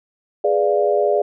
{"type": "chord", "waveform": "sine", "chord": "G# diminished seventh", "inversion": "none", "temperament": "equal", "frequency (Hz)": [415.3, 493.9, 587.3, 698.5], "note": ["G#4", "B4", "D5", "F5"], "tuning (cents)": [0, 0, 0, 0], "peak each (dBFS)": [-18, -24, -18, -22], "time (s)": [0.44, 1.22], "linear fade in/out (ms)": 5, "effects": []}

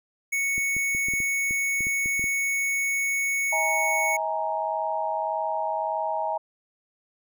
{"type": "tone", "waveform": "square", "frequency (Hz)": 2217, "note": "C#7", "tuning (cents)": 0, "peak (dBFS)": -24, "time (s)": [0.32, 4.17], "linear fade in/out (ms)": 10}
{"type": "clicks", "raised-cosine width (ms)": 3, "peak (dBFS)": -25, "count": 12, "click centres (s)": [0.58, 0.766, 0.949, 1.085, 1.137, 1.203, 1.509, 1.807, 1.869, 2.059, 2.195, 2.241]}
{"type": "chord", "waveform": "sine", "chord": "D# suspended fourth", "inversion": "none", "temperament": "equal with one note detuned", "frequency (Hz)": [638.6, 830.6, 932.3], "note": ["D#5", "G#5", "A#5"], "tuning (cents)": [45, 0, 0], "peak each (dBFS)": -29, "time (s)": [3.52, 6.38], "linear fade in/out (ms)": 10}
{"effects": []}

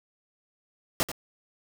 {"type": "noise with echo", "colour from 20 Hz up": "pink", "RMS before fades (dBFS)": -25, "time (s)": [1, 1.03], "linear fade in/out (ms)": 0, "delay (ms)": 86, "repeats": 1, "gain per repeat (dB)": -10, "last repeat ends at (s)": 1.116, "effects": []}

